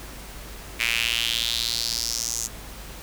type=tone with high-pass filter sweep; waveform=sawtooth; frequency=116.5 Hz; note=A#2; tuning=1 cent flat; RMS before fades=-26 dBFS; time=0.79-2.48 s; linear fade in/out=20 ms; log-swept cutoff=2300 to 6800 Hz; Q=4; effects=added 50 Hz sine -41 dBFS peak until 3.02 s + pink hiss -41 dBFS RMS until 3.02 s